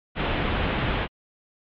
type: low-pass noise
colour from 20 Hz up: pink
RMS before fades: -25 dBFS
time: 0.15-1.08 s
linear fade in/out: 50 ms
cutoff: 3400 Hz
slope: 48 dB/octave
effects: MP3 64 kbps